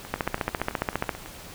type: two click trains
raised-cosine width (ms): 0.5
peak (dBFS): -9 / -22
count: 15 / 12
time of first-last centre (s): 0.14-1.092 / 0.05-1.26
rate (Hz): 14.7 / 9.09
effects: pink hiss -43 dBFS RMS until 1.54 s